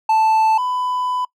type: tone pair in turn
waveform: triangle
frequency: 880 / 999.8 Hz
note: A5 / B5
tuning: 0 / +21 cents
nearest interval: major second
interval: 221 cents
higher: second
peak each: -10 / -17 dBFS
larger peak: first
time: 0.09-0.58 / 0.58-1.25 s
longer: second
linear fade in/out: 5 ms
effects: noise-tail reverb RT60 0.1 s tail -22 dB re dry